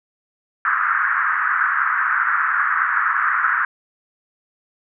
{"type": "band-pass noise", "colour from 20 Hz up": "pink", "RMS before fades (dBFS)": -19, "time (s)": [0.65, 3.65], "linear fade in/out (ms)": 2, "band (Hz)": [1200, 1700], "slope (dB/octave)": 48, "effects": []}